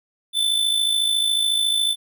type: tone with amplitude modulation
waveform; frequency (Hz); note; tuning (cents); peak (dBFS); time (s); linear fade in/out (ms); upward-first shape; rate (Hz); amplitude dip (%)
square; 3520; A7; 0; -16; 0.33-1.96; 50; sine; 54; 55
effects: none